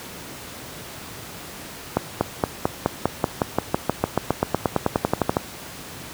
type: accelerating click train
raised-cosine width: 1 ms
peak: -3 dBFS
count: 25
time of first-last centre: 1.97-5.368 s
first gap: 240 ms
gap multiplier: 0.95
effects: pink hiss -37 dBFS RMS until 6.13 s + high-pass 80 Hz 12 dB/octave